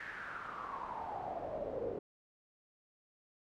brown noise with band-pass filter sweep, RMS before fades -42 dBFS, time 0-1.99 s, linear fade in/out 5 ms, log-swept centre 1800 to 450 Hz, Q 6.4, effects none

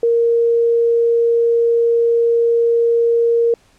sine tone, 466.2 Hz, A#4, in tune, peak -11 dBFS, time 0.03-3.54 s, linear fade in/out 2 ms, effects pink hiss -54 dBFS RMS until 3.78 s + low-pass 9000 Hz 12 dB/octave

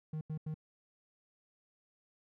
triangle tone bursts, 155.56 Hz, D#3, in tune, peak -34 dBFS, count 3, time 0.13-0.543 s, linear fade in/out 5 ms, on 81 ms, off 85 ms, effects none

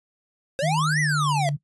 square exponential two-way sweep, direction up then down, 523.3 to 2036 to 648 Hz, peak -23 dBFS, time 0.59-1.49 s, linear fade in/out 0 ms, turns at 1 s
sine tone with pitch glide, 155.56 to 145.14 Hz, D#3 to D3, 0 to -20 cents, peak -22 dBFS, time 0.62-1.57 s, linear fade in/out 20 ms, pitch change -120 cents, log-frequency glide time 0.77-1.41 s
effects noise-tail reverb RT60 0.1 s tail -18 dB re dry + resampled to 24000 Hz

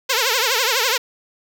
5% pulse tone with vibrato, 486 Hz, B4, 28 cents flat, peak -5 dBFS, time 0.09-0.98 s, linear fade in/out 10 ms, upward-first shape triangle, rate 12 Hz, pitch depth 230 cents each way, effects none

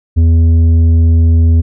sine tone with tanh clipping, 82.41 Hz, E2, in tune, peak -6 dBFS, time 0.16-1.62 s, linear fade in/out 20 ms, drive 7 dB, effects none

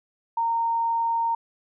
sine tone, 922 Hz, A#5, 19 cents flat, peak -21 dBFS, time 0.37-1.35 s, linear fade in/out 5 ms, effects none

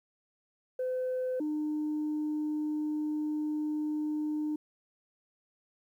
sine tone pair in turn, 510 / 303.2 Hz, C5 / D#4, -44 / -45 cents, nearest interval major sixth, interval 901 cents, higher first, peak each -28 dBFS, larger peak neither, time 0.79-1.4 / 1.4-4.56 s, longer second, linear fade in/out 5 ms, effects tanh soft clip ceiling -27 dBFS + 11-bit

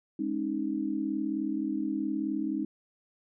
sine chord, Ab suspended fourth, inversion none, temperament equal with one note detuned, 207.7 / 272.1 / 311.1 Hz, Ab3 / Db4 / Eb4, 0 / -32 / 0 cents, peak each -35 / -33 / -31 dBFS, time 0.19-2.65 s, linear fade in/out 5 ms, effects none

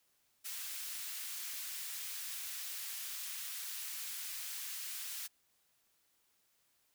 white high-pass noise, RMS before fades -43 dBFS, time 0.44-5.28 s, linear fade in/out 20 ms, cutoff 1700 Hz, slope 12 dB/octave, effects white hiss -75 dBFS RMS until 6.94 s

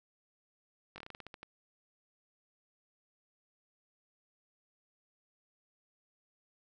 slowing click train, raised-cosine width 0.3 ms, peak -30 dBFS, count 11, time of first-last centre 0.96-1.43 s, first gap 20 ms, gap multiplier 1.18, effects none

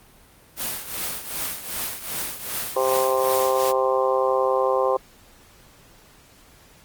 white noise with tremolo, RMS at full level -26 dBFS, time 0.56-3.73 s, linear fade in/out 50 ms, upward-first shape triangle, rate 2.6 Hz, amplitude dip 75%
harmonic tone, 130.81 Hz, C3, in tune, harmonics 3 / 4 / 5 / 6 / 7 / 8 / 9, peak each -25 / -21 / -32 / -27 / -33 / -25 / -37 dBFS, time 2.76-4.97 s, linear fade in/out 5 ms
effects pink hiss -52 dBFS RMS until 6.84 s + Opus 32 kbps

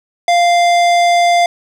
sine tone with hard clipping, 696 Hz, F5, 6 cents flat, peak -10 dBFS, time 0.28-1.46 s, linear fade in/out 2 ms, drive 16 dB, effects none

